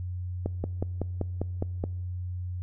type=slowing click train; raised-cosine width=2 ms; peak=-16 dBFS; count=8; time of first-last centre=0.46-1.839 s; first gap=180 ms; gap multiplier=1.03; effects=noise-tail reverb RT60 1.0 s tail -23 dB re dry + added 90 Hz sine -31 dBFS peak until 2.62 s